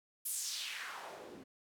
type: noise with band-pass filter sweep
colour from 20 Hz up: white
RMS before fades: -43 dBFS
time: 0.25-1.44 s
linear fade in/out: 10 ms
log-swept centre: 12000 to 220 Hz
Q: 2.1
effects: none